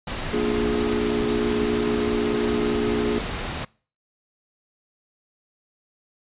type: noise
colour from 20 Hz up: pink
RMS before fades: -29 dBFS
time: 0.07-3.65 s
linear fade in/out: 5 ms
type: chord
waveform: triangle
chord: Bb dominant seventh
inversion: none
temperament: just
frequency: 233.1 / 291.4 / 349.6 / 419.5 Hz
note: Bb3 / D4 / F4 / Ab4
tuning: 0 / -13 / +2 / +17 cents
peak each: -24 / -27 / -26 / -22 dBFS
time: 0.33-3.19 s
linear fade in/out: 5 ms
effects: noise-tail reverb RT60 0.4 s tail -24 dB re dry + resampled to 8000 Hz